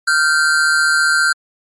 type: tone pair together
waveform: square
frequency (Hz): 1396.9 / 1551.8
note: F6 / G6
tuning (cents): 0 / -18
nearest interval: major second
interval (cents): 182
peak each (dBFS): -15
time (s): 0.07-1.33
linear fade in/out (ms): 10
effects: MP3 48 kbps